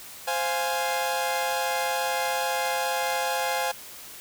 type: chord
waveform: sawtooth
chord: F minor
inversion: second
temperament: equal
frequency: 523.3 / 698.5 / 830.6 Hz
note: C5 / F5 / Ab5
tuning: 0 / 0 / 0 cents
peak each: -26 / -27 / -24 dBFS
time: 0.27-3.72 s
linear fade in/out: 10 ms
effects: white hiss -43 dBFS RMS until 4.2 s